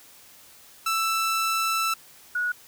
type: tone pair in turn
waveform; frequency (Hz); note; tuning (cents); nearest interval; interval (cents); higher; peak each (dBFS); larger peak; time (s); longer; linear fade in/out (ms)
sawtooth / sine; 1325 / 1459.3; E6 / F#6; +9 / -24; major second; 167; second; -19 / -23; first; 0.86-1.94 / 2.35-2.52; first; 5
effects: white hiss -51 dBFS RMS until 2.67 s